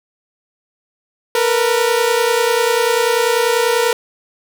sawtooth tone pair together, 456.4 / 486.6 Hz, A#4 / B4, -37 / -26 cents, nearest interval minor second, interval 111 cents, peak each -12 dBFS, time 1.35-3.93 s, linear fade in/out 2 ms, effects none

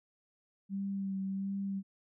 sine tone with vibrato, 194.9 Hz, G3, 10 cents flat, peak -33 dBFS, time 0.69-1.83 s, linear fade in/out 50 ms, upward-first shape sine, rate 1.4 Hz, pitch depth 22 cents each way, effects none

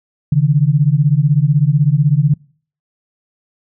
sine beating tone pair, 138.59 / 154.59 Hz, C#3 / D#3, 0 / -11 cents, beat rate 16 Hz, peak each -12 dBFS, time 0.32-2.34 s, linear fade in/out 5 ms, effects noise-tail reverb RT60 0.5 s tail -26 dB re dry

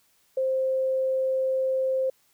sine tone, 525 Hz, C5, 6 cents sharp, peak -22 dBFS, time 0.37-2.1 s, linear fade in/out 5 ms, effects white hiss -65 dBFS RMS until 2.33 s

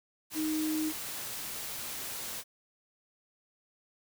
sine tone in noise, 311 Hz, D#4, 1 cent flat, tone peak -29 dBFS, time 0.34-0.93 s, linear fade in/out 50 ms, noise white, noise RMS -39 dBFS, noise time 0.3-2.44 s, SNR +7 dB, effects none

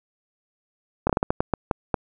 slowing click train, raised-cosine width 1 ms, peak -6 dBFS, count 10, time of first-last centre 1.07-1.942 s, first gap 25 ms, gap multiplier 1.32, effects none

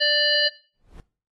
harmonic tone, 590 Hz, D5, 8 cents sharp, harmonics 1 / 3 / 5 / 7 / 8, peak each -26 / -23 / -23 / -23 / -25 dBFS, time 0-0.49 s, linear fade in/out 20 ms
brown noise with exponential growth, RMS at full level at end -37 dBFS, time 0.74-1 s, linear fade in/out 1 ms, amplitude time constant 55 ms
effects noise-tail reverb RT60 0.4 s tail -20 dB re dry + AAC 32 kbps

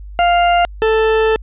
40% pulse tone pair in turn, 698.5 / 440.8 Hz, F5 / A4, 0 / +3 cents, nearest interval minor sixth, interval 797 cents, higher first, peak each -9 / -10 dBFS, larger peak first, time 0.19-0.65 / 0.82-1.36 s, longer second, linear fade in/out 0 ms, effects added 50 Hz sine -29 dBFS peak until 1.42 s + resampled to 8000 Hz

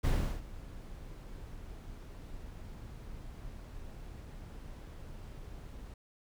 brown noise with ADSR envelope, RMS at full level -27 dBFS, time 0.03-5.94 s, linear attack 21 ms, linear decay 360 ms, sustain -19 dB, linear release 3 ms, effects none

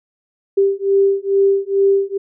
sine beating tone pair, 392.7 / 395 Hz, G4 / G4, +3 / +13 cents, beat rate 2.3 Hz, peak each -15 dBFS, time 0.57-2.18 s, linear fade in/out 10 ms, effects none

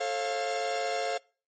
45% pulse chord, A augmented, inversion none, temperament equal with one note detuned, 440 / 540.5 / 698.5 Hz, A4 / C#5 / E#5, 0 / -44 / 0 cents, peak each -35 / -33 / -31 dBFS, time 0-1.18 s, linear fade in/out 10 ms, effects noise-tail reverb RT60 0.4 s tail -25 dB re dry + MP3 32 kbps

